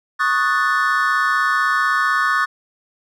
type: chord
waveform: triangle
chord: D# half-diminished seventh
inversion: third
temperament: equal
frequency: 1108.7 / 1244.5 / 1480 / 1760 Hz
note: C#6 / D#6 / F#6 / A6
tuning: 0 / 0 / 0 / 0 cents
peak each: -19 dBFS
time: 0.19-2.46 s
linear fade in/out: 20 ms
effects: none